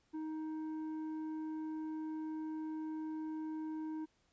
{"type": "tone with tanh clipping", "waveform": "triangle", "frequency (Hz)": 313.2, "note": "D#4", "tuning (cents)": 11, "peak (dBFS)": -40, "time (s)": [0.13, 4.06], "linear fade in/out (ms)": 20, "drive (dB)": 11, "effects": ["pink hiss -75 dBFS RMS until 4.32 s", "resampled to 16000 Hz"]}